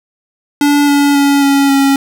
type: tone with pitch steps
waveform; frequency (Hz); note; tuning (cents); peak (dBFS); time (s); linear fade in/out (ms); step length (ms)
square; 288.8 / 285.3 / 281.9 / 278.5 / 275.1; D4 / C#4 / C#4 / C#4 / C#4; -29 / +50 / +29 / +8 / -13; -8; 0.61-1.96; 2; 270
effects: none